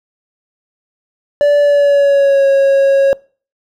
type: tone with pitch glide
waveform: triangle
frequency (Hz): 580 to 548.7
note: D5 to C#5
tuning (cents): -22 to -18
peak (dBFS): -5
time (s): 1.41-3.13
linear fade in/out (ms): 0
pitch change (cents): -96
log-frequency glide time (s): 1.6-2.46
effects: noise-tail reverb RT60 0.4 s tail -24 dB re dry